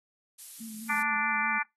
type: noise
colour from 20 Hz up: violet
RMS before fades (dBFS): -41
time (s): 0.38-1.03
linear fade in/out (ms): 10
type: tone with vibrato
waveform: sine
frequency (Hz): 220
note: A3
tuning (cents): 0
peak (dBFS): -40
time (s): 0.6-1.59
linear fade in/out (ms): 10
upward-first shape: sine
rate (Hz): 4.8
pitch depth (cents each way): 45
type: harmonic tone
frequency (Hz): 293.6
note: D4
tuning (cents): 0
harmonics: 3 / 4 / 5 / 6 / 7 / 8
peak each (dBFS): -33 / -33 / -33 / -33 / -33 / -33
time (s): 0.89-1.63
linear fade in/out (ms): 10
effects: noise-tail reverb RT60 0.2 s tail -26 dB re dry + AAC 32 kbps